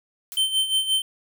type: noise with exponential decay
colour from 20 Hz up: blue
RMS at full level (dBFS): -33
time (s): 0.32-0.48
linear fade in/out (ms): 0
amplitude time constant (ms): 34
type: tone with tremolo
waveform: square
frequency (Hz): 3100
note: G7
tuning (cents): -20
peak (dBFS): -18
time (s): 0.37-1.02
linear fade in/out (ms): 2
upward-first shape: sine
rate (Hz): 5.7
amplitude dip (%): 70
effects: none